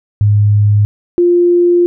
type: tone pair in turn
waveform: sine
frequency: 103.8 / 349.9 Hz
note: G#2 / F4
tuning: 0 / +3 cents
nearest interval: octave + major sixth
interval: 2103 cents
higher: second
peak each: -6 dBFS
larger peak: neither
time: 0.21-0.85 / 1.18-1.86 s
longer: second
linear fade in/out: 0 ms
effects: none